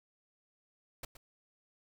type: noise with echo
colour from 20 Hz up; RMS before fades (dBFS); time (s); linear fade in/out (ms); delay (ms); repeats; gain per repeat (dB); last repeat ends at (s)
pink; -40; 1.03-1.05; 5; 120; 1; -12; 1.17
effects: none